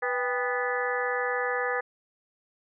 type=harmonic tone with a mistuned harmonic; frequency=246.9 Hz; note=B3; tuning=in tune; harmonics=2 / 3 / 4 / 5 / 6 / 7 / 8; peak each=-30 / -34 / -39 / -34 / -39 / -31 / -36 dBFS; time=0.02-1.81 s; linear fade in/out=10 ms; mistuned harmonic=3; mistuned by=+110 cents; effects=none